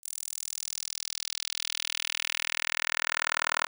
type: tone with high-pass filter sweep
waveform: 10% pulse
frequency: 40.13 Hz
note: E1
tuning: 46 cents flat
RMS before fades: -33 dBFS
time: 0.03-3.67 s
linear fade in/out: 10 ms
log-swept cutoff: 8600 to 1200 Hz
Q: 1.7
effects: none